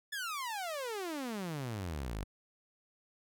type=exponential sweep; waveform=sawtooth; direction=down; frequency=1760 to 46.37 Hz; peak=-33 dBFS; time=0.12-2.24 s; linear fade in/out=10 ms; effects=none